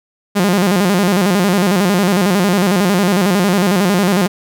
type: tone with vibrato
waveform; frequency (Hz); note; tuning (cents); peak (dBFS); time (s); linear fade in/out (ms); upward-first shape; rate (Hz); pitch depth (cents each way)
sawtooth; 190; F#3; +46; -7; 0.35-4.28; 20; square; 11; 120
effects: none